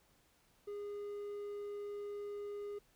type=tone; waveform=triangle; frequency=409.9 Hz; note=G#4; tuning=23 cents flat; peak=-39 dBFS; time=0.67-2.79 s; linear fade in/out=10 ms; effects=pink hiss -71 dBFS RMS until 2.95 s